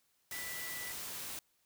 sine tone in noise, 1975.5 Hz, B6, in tune, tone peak -44 dBFS, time 0.32-0.92 s, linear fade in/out 2 ms, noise white, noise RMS -43 dBFS, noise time 0.31-1.39 s, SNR -4 dB, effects white hiss -75 dBFS RMS until 1.65 s

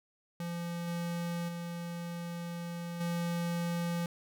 square tone with level steps, 171.4 Hz, F3, 32 cents flat, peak -36 / -34 / -38 / -32 dBFS, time 0.4-4.06 s, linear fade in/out 2 ms, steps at 0.87 / 1.48 / 3 s, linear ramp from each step 10 ms, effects none

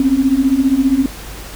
sine beating tone pair, 257.7 / 272.7 Hz, C4 / C#4, -26 / -28 cents, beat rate 15 Hz, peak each -15 / -12 dBFS, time 0-1.06 s, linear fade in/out 2 ms, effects added 50 Hz sine -32 dBFS peak until 1.55 s + pink hiss -33 dBFS RMS until 1.55 s

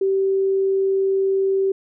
sine tone, 387.1 Hz, G4, 22 cents flat, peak -16 dBFS, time 0.01-1.72 s, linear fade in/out 5 ms, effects none

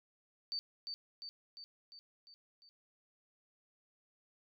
sine tone with echo, 4582 Hz, D8, 44 cents flat, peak -36 dBFS, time 0.52-0.59 s, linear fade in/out 0 ms, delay 350 ms, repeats 6, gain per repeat -4 dB, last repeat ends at 2.69 s, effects none

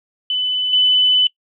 sine tone with level steps, 3005 Hz, F#7, 26 cents sharp, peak -16 / -10 dBFS, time 0.3-1.27 s, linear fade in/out 2 ms, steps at 0.73 s, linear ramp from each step 2 ms, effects noise-tail reverb RT60 0.1 s tail -22 dB re dry

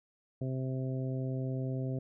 harmonic tone, 130.81 Hz, C3, in tune, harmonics 1 / 2 / 3 / 4 / 5, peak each -33 / -39 / -43 / -45 / -47 dBFS, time 0.41-1.99 s, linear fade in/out 5 ms, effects none

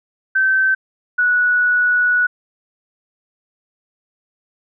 sine tone pair in turn, 1544 / 1469.7 Hz, G6 / F#6, -27 / -12 cents, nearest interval minor second, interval 85 cents, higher first, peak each -12 dBFS, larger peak neither, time 0.35-0.75 / 1.18-2.27 s, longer second, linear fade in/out 10 ms, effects none

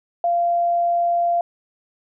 sine tone, 691 Hz, F5, 19 cents flat, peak -16 dBFS, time 0.24-1.41 s, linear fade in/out 2 ms, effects none

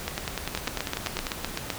two click trains, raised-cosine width 0.2 ms, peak -10 / -11 dBFS, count 10 / 13, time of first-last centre 0.55-1.702 / 0.08-1.268 s, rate 7.81 / 10.1 Hz, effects pink hiss -37 dBFS RMS until 1.78 s

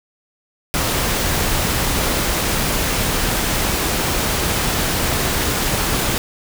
pink noise, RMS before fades -19 dBFS, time 0.74-6.18 s, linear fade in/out 0 ms, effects none

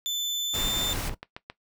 35% pulse tone with pitch glide, 3520 to 3565 Hz, A7 to A7, 0 to +22 cents, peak -25 dBFS, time 0.06-0.93 s, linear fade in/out 0 ms, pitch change +22 cents, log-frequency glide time 0.45-0.66 s
pink noise, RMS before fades -33 dBFS, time 0.53-1.1 s, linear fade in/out 20 ms
brown noise bursts, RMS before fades -33 dBFS, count 4, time 0.61-1.146 s, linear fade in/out 5 ms, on 83 ms, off 68 ms
click train, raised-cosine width 0.3 ms, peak -21 dBFS, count 5, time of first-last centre 0.96-1.5 s, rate 7.41 Hz
effects noise-tail reverb RT60 0.1 s tail -17 dB re dry

